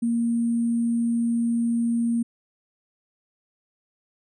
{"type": "tone with sample-and-hold", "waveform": "sine", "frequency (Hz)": 233.5, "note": "A#3", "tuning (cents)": 3, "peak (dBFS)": -20, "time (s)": [0.02, 2.23], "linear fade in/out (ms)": 10, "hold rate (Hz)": 8820, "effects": ["resampled to 22050 Hz"]}